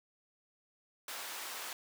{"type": "high-pass noise", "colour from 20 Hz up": "pink", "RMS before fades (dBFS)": -43, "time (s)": [1.08, 1.73], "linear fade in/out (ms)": 2, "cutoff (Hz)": 800, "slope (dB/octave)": 12, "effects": []}